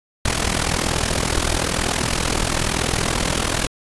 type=noise with amplitude modulation; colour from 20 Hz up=pink; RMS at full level=-17 dBFS; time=0.25-3.67 s; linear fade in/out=5 ms; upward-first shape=sine; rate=41 Hz; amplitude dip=80%; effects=resampled to 24000 Hz